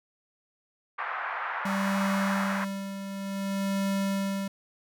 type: band-pass noise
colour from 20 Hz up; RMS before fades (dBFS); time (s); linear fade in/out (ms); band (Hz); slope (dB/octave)
pink; -33; 0.98-2.65; 10; 880 to 1800; 24
type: tone with tremolo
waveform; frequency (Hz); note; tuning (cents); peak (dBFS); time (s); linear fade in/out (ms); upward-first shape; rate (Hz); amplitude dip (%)
square; 196; G3; 0; -26; 1.65-4.48; 5; sine; 0.55; 65
effects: none